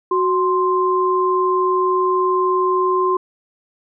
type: tone pair together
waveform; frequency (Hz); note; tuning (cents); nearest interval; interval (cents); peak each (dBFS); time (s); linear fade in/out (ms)
sine; 370 / 1046.5; F#4 / C6; 0 / 0; octave + tritone; 1800; -17; 0.11-3.17; 5
effects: none